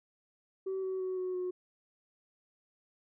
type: tone with pitch steps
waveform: sine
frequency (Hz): 381.8 / 377.2 / 372.6 / 368.2 / 363.7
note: G4 / F#4 / F#4 / F#4 / F#4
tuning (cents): -46 / +33 / +12 / -8 / -30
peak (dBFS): -31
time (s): 0.66-1.51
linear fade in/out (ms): 10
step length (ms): 170
effects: tanh soft clip ceiling -30 dBFS